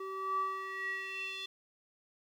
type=tone with band-pass filter sweep; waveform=square; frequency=384.3 Hz; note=G4; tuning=34 cents flat; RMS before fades=-38 dBFS; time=0-1.46 s; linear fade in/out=5 ms; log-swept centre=790 to 3400 Hz; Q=6.3; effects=11-bit